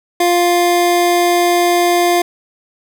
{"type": "tone pair together", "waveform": "square", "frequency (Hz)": [350, 700], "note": ["F4", "F5"], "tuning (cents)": [4, 4], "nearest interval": "octave", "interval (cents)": 1200, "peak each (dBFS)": -14, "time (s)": [0.2, 2.22], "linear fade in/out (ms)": 5, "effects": []}